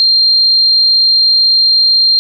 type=tone; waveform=sine; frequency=4186 Hz; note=C8; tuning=in tune; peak=-6 dBFS; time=0-2.19 s; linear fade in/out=0 ms; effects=none